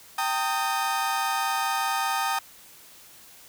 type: chord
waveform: 35% pulse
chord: Eb major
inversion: first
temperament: equal with one note detuned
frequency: 784 / 908.9 / 1244.5 Hz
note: G5 / Bb5 / Eb6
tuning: 0 / -44 / 0 cents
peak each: -27 dBFS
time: 0.18-2.39 s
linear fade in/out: 5 ms
effects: white hiss -50 dBFS RMS until 3.48 s